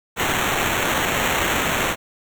white noise with sample-and-hold, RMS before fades -21 dBFS, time 0.16-1.96 s, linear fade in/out 50 ms, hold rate 4900 Hz, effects none

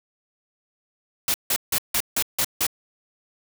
white noise bursts, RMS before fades -22 dBFS, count 7, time 1.28-2.667 s, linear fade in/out 2 ms, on 61 ms, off 160 ms, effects none

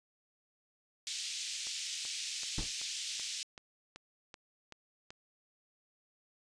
white band-pass noise, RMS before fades -40 dBFS, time 1.07-3.43 s, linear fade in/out 0 ms, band 2600 to 6900 Hz, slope 24 dB/octave
click train, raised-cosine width 0.2 ms, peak -30 dBFS, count 10, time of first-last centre 1.67-5.105 s, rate 2.62 Hz
brown noise with exponential decay, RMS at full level -31 dBFS, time 2.58-2.72 s, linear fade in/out 2 ms, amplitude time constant 30 ms
effects resampled to 22050 Hz

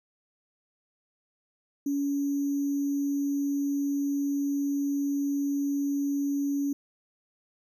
sine tone with sample-and-hold, 282.6 Hz, C#4, 34 cents sharp, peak -25 dBFS, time 1.86-6.73 s, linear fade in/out 5 ms, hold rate 6300 Hz, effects none

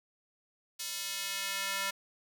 square tone with high-pass filter sweep, 196 Hz, G3, in tune, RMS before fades -36 dBFS, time 0.79-1.91 s, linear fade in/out 10 ms, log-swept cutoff 4400 to 1400 Hz, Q 0.86, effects none

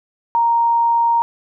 sine tone, 932.3 Hz, A#5, in tune, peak -12 dBFS, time 0.35-1.22 s, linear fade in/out 0 ms, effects none

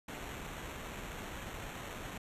pink noise with sample-and-hold, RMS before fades -44 dBFS, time 0.08-2.18 s, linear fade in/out 5 ms, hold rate 4900 Hz, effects resampled to 32000 Hz

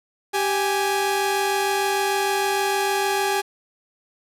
sawtooth tone pair together, 392 / 830.6 Hz, G4 / G#5, 0 / 0 cents, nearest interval octave + minor second, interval 1300 cents, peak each -19 dBFS, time 0.33-3.42 s, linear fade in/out 20 ms, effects resampled to 32000 Hz + 7-bit

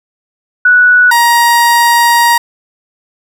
sine / 30% pulse tone pair in turn, 1475 / 944.1 Hz, F#6 / A#5, -6 / +22 cents, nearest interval minor sixth, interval 772 cents, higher first, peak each -3 dBFS, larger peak neither, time 0.65-1.11 / 1.11-2.38 s, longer second, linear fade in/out 5 ms, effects none

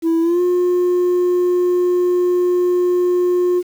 sine tone with pitch glide, 329.6 to 357.4 Hz, E4 to F4, 0 to +40 cents, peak -10 dBFS, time 0.02-3.63 s, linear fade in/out 50 ms, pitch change +140 cents, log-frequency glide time 0.21-0.41 s, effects tanh soft clip ceiling -12 dBFS + 7-bit

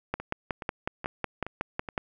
two click trains, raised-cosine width 0.5 ms, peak -13 / -21 dBFS, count 11 / 5, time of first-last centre 0.14-1.978 / 0.2-1.888 s, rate 5.44 / 2.37 Hz, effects none

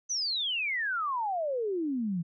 sine exponential sweep, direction down, 6200 to 161.7 Hz, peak -28 dBFS, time 0.09-2.23 s, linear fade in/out 20 ms, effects none

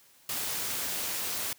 white noise, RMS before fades -33 dBFS, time 0.29-1.53 s, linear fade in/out 2 ms, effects white hiss -60 dBFS RMS until 1.58 s + high-pass 60 Hz 12 dB/octave

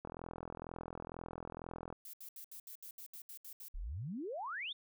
click train, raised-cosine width 1 ms, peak -30 dBFS, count 80, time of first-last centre 0.05-1.926 s, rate 42.1 Hz
violet noise bursts, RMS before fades -50 dBFS, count 11, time 2.05-3.684 s, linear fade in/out 2 ms, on 84 ms, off 71 ms
sine exponential sweep, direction up, 31.11 to 3729 Hz, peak -39 dBFS, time 3.74-4.73 s, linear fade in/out 10 ms
effects none

